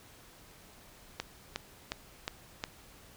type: click train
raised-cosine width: 0.2 ms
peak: -16 dBFS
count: 5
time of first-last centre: 1.2-2.639 s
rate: 2.78 Hz
effects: pink hiss -56 dBFS RMS until 3.16 s